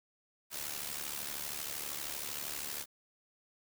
white noise with amplitude modulation, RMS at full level -37 dBFS, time 0.5-2.86 s, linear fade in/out 50 ms, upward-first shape sine, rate 72.8 Hz, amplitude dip 70%, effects none

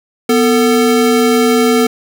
square tone pair together, 246.9 / 446.7 Hz, B3 / A4, 0 / +26 cents, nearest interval minor seventh, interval 1026 cents, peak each -12 dBFS, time 0.29-1.87 s, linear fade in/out 5 ms, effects none

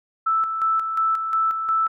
sine tone with tremolo, 1318.5 Hz, E6, in tune, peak -17 dBFS, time 0.26-1.88 s, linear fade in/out 10 ms, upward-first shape square, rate 2.8 Hz, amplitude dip 50%, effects none

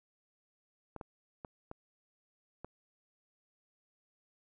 clicks, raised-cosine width 1 ms, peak -29 dBFS, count 5, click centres 0.963 / 1.012 / 1.448 / 1.714 / 2.646 s, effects none

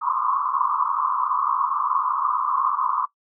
pink band-pass noise, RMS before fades -23 dBFS, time 0.01-3.06 s, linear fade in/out 10 ms, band 1000 to 1200 Hz, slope 96 dB/octave, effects noise-tail reverb RT60 0.1 s tail -18 dB re dry

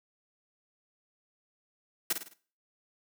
white noise with echo, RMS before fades -28 dBFS, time 2.1-2.13 s, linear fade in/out 5 ms, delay 52 ms, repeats 4, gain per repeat -7 dB, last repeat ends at 2.338 s, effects noise-tail reverb RT60 0.4 s tail -17 dB re dry + high-pass 200 Hz 12 dB/octave

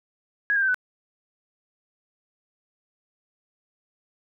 sine tone with pitch steps, 1661.2 / 1605.5 / 1551.7 / 1499.8 Hz, G#6 / G6 / G6 / F#6, 0 / +41 / -18 / +23 cents, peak -19 dBFS, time 0.5-0.744 s, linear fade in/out 0 ms, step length 61 ms, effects none

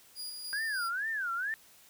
sawtooth tone with tremolo, 4867 Hz, D#8, 39 cents flat, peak -35 dBFS, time 0.15-0.91 s, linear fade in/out 50 ms, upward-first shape square, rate 3.4 Hz, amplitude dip 30%
sine tone with vibrato, 1568 Hz, G6, in tune, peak -31 dBFS, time 0.53-1.54 s, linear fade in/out 0 ms, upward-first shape sine, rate 2.2 Hz, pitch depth 250 cents each way
effects white hiss -59 dBFS RMS until 1.89 s

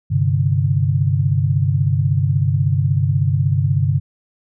sine chord, G suspended fourth, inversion none, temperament just, 98 / 130.67 / 147 Hz, G2 / C3 / D3, 0 / -2 / +2 cents, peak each -18 dBFS, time 0.1-4 s, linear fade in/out 20 ms, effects none

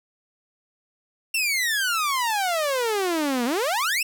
sawtooth exponential two-way sweep, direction down then up, 2758 to 231.2 to 2758 Hz, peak -18 dBFS, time 1.34-4.03 s, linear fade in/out 5 ms, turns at 3.45 s, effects none

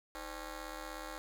10% pulse ring-modulated tone, 277.2 Hz, C#4, in tune, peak -31 dBFS, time 0.15-1.18 s, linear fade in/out 0 ms, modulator 239 Hz, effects none

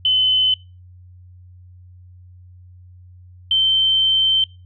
sine tone pair in turn, 3038 / 3105 Hz, F#7 / G7, +45 / -17 cents, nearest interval unison, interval 38 cents, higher second, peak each -13 dBFS, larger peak neither, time 0.05-0.54 / 3.51-4.44 s, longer second, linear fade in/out 2 ms, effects noise-tail reverb RT60 0.3 s tail -23 dB re dry + added 90 Hz sine -41 dBFS peak until 4.65 s

